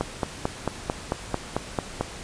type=click train; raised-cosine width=1 ms; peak=-9 dBFS; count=10; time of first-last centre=0.01-2.01 s; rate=4.5 Hz; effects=pink hiss -39 dBFS RMS until 2.23 s + resampled to 22050 Hz